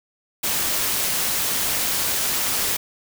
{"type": "noise with amplitude modulation", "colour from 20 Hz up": "white", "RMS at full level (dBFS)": -21, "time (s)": [0.43, 2.77], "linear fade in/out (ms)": 10, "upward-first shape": "sine", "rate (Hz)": 204, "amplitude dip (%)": 35, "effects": []}